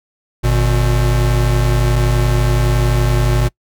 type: tone pair together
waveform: square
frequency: 50.67 / 120.3 Hz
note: G#1 / B2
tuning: -42 / -45 cents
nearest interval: octave + minor third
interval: 1497 cents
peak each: -15 dBFS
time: 0.43-3.49 s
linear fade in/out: 20 ms
effects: noise-tail reverb RT60 0.1 s tail -25 dB re dry